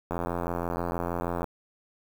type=click train; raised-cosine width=1 ms; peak=-16 dBFS; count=116; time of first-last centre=0.11-1.443 s; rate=86.3 Hz; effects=7-bit